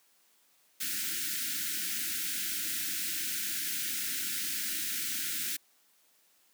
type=band-stop noise; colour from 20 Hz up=white; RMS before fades=-34 dBFS; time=0.8-5.57 s; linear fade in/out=10 ms; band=350 to 1400 Hz; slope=96 dB/octave; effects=white hiss -67 dBFS RMS until 6.53 s + high-pass 200 Hz 12 dB/octave